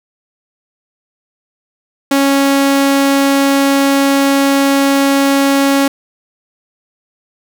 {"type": "tone", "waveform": "sawtooth", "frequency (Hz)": 276.4, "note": "C#4", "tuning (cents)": -5, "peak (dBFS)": -5, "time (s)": [2.11, 5.88], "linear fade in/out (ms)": 5, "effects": []}